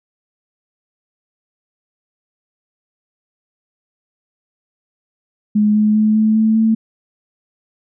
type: tone with pitch steps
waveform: sine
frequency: 210.3 / 212.6 / 215 / 217.3 / 219.7 / 222.2 Hz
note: G#3 / G#3 / A3 / A3 / A3 / A3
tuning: +22 / +41 / -40 / -21 / -2 / +17 cents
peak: -10 dBFS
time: 5.55-6.75 s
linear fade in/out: 10 ms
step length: 200 ms
effects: none